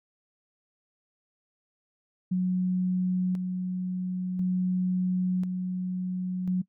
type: tone with tremolo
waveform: sine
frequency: 183.1 Hz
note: F#3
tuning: 18 cents flat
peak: -23 dBFS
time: 2.31-6.62 s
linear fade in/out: 10 ms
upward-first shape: square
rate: 0.48 Hz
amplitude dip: 40%
effects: noise-tail reverb RT60 0.1 s tail -21 dB re dry